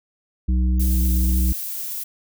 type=harmonic tone; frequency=62.5 Hz; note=B1; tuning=21 cents sharp; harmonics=1 / 3 / 5; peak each=-16 / -26 / -33 dBFS; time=0.48-1.53 s; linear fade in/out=10 ms
type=noise; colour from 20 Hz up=violet; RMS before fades=-29 dBFS; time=0.79-2.04 s; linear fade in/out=10 ms
effects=none